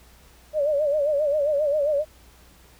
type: tone with vibrato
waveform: sine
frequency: 588 Hz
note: D5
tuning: 2 cents sharp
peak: -19 dBFS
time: 0.53-2.05 s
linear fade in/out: 50 ms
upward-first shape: sine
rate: 7.5 Hz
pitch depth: 94 cents each way
effects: added 60 Hz sine -53 dBFS peak until 2.79 s + pink hiss -54 dBFS RMS until 2.79 s